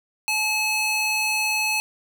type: tone with high-pass filter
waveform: square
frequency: 859 Hz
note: A5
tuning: 42 cents flat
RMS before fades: -23 dBFS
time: 0.28-1.8 s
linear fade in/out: 0 ms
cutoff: 1900 Hz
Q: 1.7
effects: none